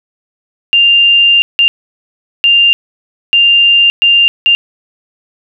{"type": "tone bursts at uneven times", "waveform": "sine", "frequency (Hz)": 2794, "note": "F7", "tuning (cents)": 0, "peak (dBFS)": -4, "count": 6, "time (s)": [[0.73, 1.42], [1.59, 1.68], [2.44, 2.73], [3.33, 3.9], [4.02, 4.28], [4.46, 4.55]], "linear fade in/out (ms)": 0, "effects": []}